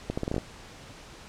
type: accelerating click train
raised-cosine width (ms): 2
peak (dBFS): -15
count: 8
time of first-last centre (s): 0.1-0.381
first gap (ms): 75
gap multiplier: 0.78
effects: pink hiss -47 dBFS RMS until 1.28 s + low-pass 7000 Hz 12 dB/octave

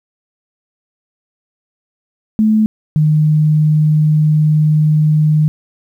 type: tone pair in turn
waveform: sine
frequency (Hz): 216.6 / 153.16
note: A3 / D#3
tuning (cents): -27 / -27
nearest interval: tritone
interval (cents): 600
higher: first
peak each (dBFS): -8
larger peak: neither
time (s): 2.39-2.66 / 2.96-5.48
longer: second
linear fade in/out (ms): 0
effects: 8-bit

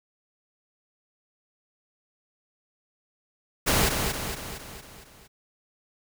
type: noise with echo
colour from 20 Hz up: pink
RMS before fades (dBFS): -22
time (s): 3.66-3.9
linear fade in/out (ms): 20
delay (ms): 230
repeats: 6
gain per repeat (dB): -5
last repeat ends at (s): 5.28
effects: none

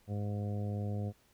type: harmonic tone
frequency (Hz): 102.9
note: G#2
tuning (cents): -16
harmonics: 1 / 2 / 3 / 4 / 5 / 6 / 7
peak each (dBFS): -34 / -40 / -49 / -48 / -47 / -53 / -51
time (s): 0.07-1.13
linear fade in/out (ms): 50
effects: pink hiss -68 dBFS RMS until 1.33 s

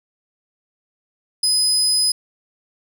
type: tone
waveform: 30% pulse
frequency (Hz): 5020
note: D#8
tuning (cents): +15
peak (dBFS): -11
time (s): 1.43-2.12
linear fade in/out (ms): 5
effects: none

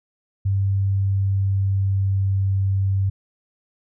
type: tone with pitch glide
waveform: sine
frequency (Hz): 98 to 97.1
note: G2 to G2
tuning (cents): 0 to -16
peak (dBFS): -17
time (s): 0.45-3.1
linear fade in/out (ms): 10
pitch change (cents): -16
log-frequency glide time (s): 0.66-2.51
effects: none

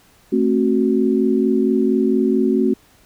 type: chord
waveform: sine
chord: F# diminished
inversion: first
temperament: just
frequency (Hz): 222 / 266.4 / 370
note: A3 / C4 / F#4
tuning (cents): +16 / +31 / 0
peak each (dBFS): -18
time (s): 0.32-2.74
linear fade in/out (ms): 10
effects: pink hiss -53 dBFS RMS until 3.05 s

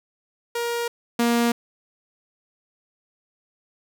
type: tone pair in turn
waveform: sawtooth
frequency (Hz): 471.9 / 235.9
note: A#4 / A#3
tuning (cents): +21 / +21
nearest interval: octave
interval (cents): 1200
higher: first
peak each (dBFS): -20 / -14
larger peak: second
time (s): 0.55-0.88 / 1.19-1.52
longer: neither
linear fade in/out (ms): 5
effects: none

